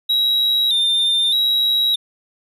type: tone with vibrato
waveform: triangle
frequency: 3729 Hz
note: A#7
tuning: in tune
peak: -13 dBFS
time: 0.09-1.96 s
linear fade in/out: 10 ms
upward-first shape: square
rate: 0.81 Hz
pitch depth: 59 cents each way
effects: none